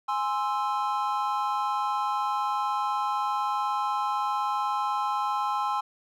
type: chord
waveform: triangle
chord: Ab augmented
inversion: none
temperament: equal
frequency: 830.6 / 1046.5 / 1318.5 Hz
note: Ab5 / C6 / E6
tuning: 0 / 0 / 0 cents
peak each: -27 / -27 / -30 dBFS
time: 0.08-5.81 s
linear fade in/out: 10 ms
effects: none